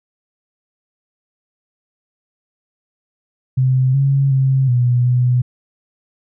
sine tone with pitch steps, 129.7 / 137.6 / 133.4 / 122.8 / 124.3 Hz, C3 / C#3 / C3 / B2 / B2, -15 / -12 / +34 / -9 / +12 cents, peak -11 dBFS, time 3.57-5.42 s, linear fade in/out 10 ms, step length 370 ms, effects none

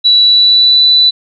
sine tone with pitch glide, 3936 to 3977 Hz, B7 to B7, -7 to +11 cents, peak -4 dBFS, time 0.04-1.11 s, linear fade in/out 20 ms, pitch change +18 cents, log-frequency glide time 0.22-0.84 s, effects none

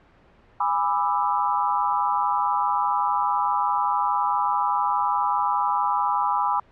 sine chord, E dominant seventh, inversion first, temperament just, 824.1 / 988.9 / 1186.7 / 1318.5 Hz, G#5 / B5 / D6 / E6, -14 / +2 / +18 / 0 cents, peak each -25 / -23 / -26 / -29 dBFS, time 0.6-6.6 s, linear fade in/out 5 ms, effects pink hiss -55 dBFS RMS until 6.71 s + low-pass 2000 Hz 12 dB/octave

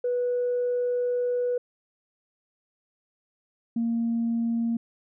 sine tone pair in turn, 490.7 / 231.6 Hz, B4 / A#3, -11 / -11 cents, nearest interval octave + minor second, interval 1300 cents, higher first, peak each -22 dBFS, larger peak neither, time 0.04-1.58 / 3.76-4.77 s, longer first, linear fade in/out 5 ms, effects tanh soft clip ceiling -19 dBFS

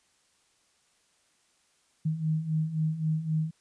sine beating tone pair, 154.7 / 158.5 Hz, D#3 / D#3, -10 / +32 cents, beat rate 3.8 Hz, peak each -32 / -27 dBFS, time 2.05-3.51 s, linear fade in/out 10 ms, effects white hiss -68 dBFS RMS until 3.6 s + resampled to 22050 Hz

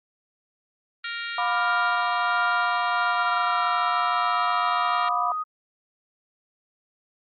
harmonic tone, 466.2 Hz, A#4, in tune, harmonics 3 / 4 / 5 / 6 / 7 / 8 / 9, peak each -33 / -35 / -37 / -39 / -40 / -41 / -42 dBFS, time 1.04-5.09 s, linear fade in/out 5 ms
sine tone with pitch glide, 1400 to 1247.3 Hz, F6 to D#6, +4 to +4 cents, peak -25 dBFS, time 1.38-5.44 s, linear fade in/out 20 ms, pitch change -200 cents, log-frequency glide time 3.05-5.01 s
sine chord, B diminished, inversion second, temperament just, 711.2 / 987.8 / 1185.3 Hz, F5 / B5 / D6, +31 / 0 / +16 cents, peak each -27 dBFS, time 1.38-5.32 s, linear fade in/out 2 ms
effects MP3 32 kbps

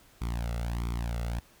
sawtooth tone with flanger, 58.3 Hz, A#1, 1 cent sharp, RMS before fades -32 dBFS, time 0.21-1.4 s, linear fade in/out 10 ms, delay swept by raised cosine 0.87 to 1.49 ms, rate 1.5 Hz, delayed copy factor +0.9, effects pink hiss -59 dBFS RMS until 1.6 s

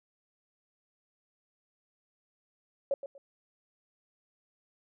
sine tone with echo, 554.4 Hz, C#5, in tune, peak -25 dBFS, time 2.91-2.94 s, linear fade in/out 2 ms, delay 120 ms, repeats 2, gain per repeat -12 dB, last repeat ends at 3.18 s, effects none

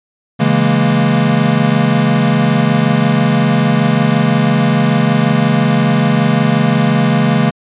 square chord, A# half-diminished seventh, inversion first, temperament equal, 138.59 / 164.81 / 207.7 / 233.1 Hz, C#3 / E3 / G#3 / A#3, 0 / 0 / 0 / 0 cents, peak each -16 dBFS, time 0.39-7.51 s, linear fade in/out 20 ms, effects resampled to 8000 Hz

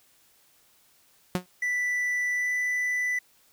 sawtooth tone with exponential decay, 181.1 Hz, F#3, 37 cents flat, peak -17 dBFS, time 1.35-1.46 s, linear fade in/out 0 ms, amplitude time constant 22 ms
triangle tone with pitch glide, 1975.5 to 1986.9 Hz, B6 to B6, 0 to +10 cents, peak -23 dBFS, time 1.62-3.19 s, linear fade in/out 5 ms, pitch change +10 cents, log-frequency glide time 2.34-2.51 s
effects white hiss -62 dBFS RMS until 3.52 s

